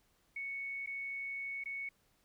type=tone with dropouts; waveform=sine; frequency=2217 Hz; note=C#7; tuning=in tune; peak=-38 dBFS; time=0.36-1.89 s; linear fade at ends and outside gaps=5 ms; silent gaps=0.862-0.872 / 1.639-1.657 s; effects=pink hiss -73 dBFS RMS until 2.24 s